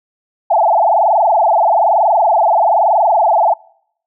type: tone with frequency modulation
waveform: sine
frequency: 770 Hz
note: G5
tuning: 31 cents flat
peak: -8 dBFS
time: 0.5-3.54 s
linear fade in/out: 10 ms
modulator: 21.1 Hz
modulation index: 5.6
effects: noise-tail reverb RT60 0.7 s tail -26 dB re dry